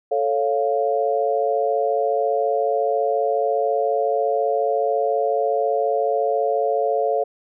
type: chord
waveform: sine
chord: A augmented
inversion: none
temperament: equal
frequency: 440 / 554.4 / 698.5 Hz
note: A4 / C#5 / E#5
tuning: 0 / 0 / 0 cents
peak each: -22 dBFS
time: 0.11-7.24 s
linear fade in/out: 10 ms
effects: none